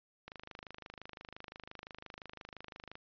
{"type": "click train", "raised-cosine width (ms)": 0.3, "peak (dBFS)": -30, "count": 70, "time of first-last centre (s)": [0.28, 2.954], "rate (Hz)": 25.8, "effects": ["resampled to 11025 Hz"]}